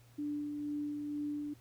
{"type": "tone with tremolo", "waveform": "sine", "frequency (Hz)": 293.7, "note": "D4", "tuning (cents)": 0, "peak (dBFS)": -34, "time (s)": [0.18, 1.54], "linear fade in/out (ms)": 10, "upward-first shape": "sine", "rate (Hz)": 2.1, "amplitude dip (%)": 30, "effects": ["added 118 Hz sine -59 dBFS peak until 1.6 s", "pink hiss -66 dBFS RMS until 1.6 s"]}